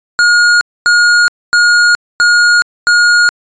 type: tone bursts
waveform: square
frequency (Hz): 1432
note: F6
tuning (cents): +43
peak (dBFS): -6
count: 5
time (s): 0.19-3.29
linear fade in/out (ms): 0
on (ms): 420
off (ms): 250
effects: resampled to 16000 Hz